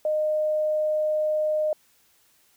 sine tone, 614 Hz, D#5, 23 cents flat, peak -21 dBFS, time 0.05-1.73 s, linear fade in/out 2 ms, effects white hiss -62 dBFS RMS until 2.56 s

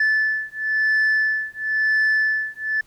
sine beating tone pair, 1744 / 1744.98 Hz, A6 / A6, -16 / -15 cents, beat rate 0.98 Hz, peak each -19 dBFS, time 0-2.81 s, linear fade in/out 5 ms, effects tanh soft clip ceiling -14 dBFS + pink hiss -58 dBFS RMS until 2.86 s

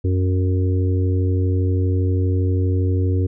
harmonic tone, 92.5 Hz, F#2, in tune, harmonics 1 / 3 / 4 / 5, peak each -16 / -26 / -28 / -30 dBFS, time 0.04-3.27 s, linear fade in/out 10 ms, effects none

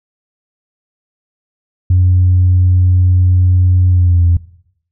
sine tone with pitch glide, 90.9 to 86.1 Hz, F#2 to F2, -30 to -24 cents, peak -5 dBFS, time 1.9-4.37 s, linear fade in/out 5 ms, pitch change -94 cents, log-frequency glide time 3.9-4.25 s, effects noise-tail reverb RT60 0.7 s tail -20 dB re dry + tanh soft clip ceiling -3 dBFS

